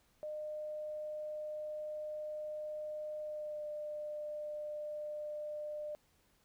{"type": "tone with pitch glide", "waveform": "sine", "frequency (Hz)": [608, 600.3], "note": ["D#5", "D5"], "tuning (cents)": [-40, 38], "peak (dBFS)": -39, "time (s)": [0.23, 5.95], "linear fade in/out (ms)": 0, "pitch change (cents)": -22, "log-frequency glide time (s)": [3.21, 3.66], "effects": ["pink hiss -72 dBFS RMS until 6.44 s"]}